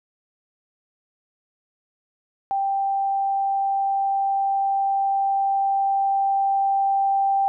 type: tone with level ramp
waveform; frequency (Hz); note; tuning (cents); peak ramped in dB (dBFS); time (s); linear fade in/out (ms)
sine; 786; G5; +4; -20 to -17; 2.51-7.48; 0
effects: none